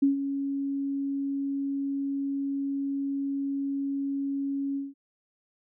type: tone with ADSR envelope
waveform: sine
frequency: 277.2 Hz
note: C#4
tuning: in tune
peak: -17 dBFS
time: 0.02-4.94 s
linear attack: 9 ms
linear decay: 130 ms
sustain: -10 dB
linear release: 180 ms
effects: none